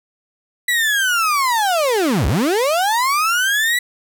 35% pulse linear two-way sweep, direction down then up, 1975.5 to 57.6 to 1975.5 Hz, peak -13 dBFS, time 0.68-3.79 s, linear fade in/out 5 ms, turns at 2.27 s, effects none

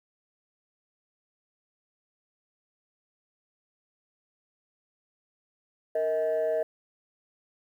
sine tone pair together, 463.5 / 635.5 Hz, A#4 / D#5, -10 / +36 cents, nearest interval perfect fourth, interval 546 cents, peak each -27 / -24 dBFS, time 5.95-6.63 s, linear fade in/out 5 ms, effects tanh soft clip ceiling -21 dBFS + 10-bit

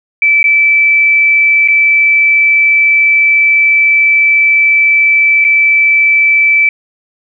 sine tone with dropouts, 2317 Hz, D7, 24 cents flat, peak -5 dBFS, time 0.22-6.69 s, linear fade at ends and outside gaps 2 ms, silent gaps 0.429-0.441 / 1.677-1.684 / 5.443-5.448 s, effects none

